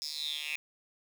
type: tone with high-pass filter sweep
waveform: 10% pulse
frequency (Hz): 150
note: D3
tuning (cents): +37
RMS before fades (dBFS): -37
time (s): 0.02-0.56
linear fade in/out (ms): 0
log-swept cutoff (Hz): 5200 to 2500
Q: 9.8
effects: none